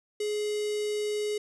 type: tone with notch filter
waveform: square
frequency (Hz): 419.6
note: G#4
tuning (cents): +18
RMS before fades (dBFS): -30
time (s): 0.2-1.38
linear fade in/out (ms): 5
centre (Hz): 1300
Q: 1
effects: resampled to 24000 Hz + 11-bit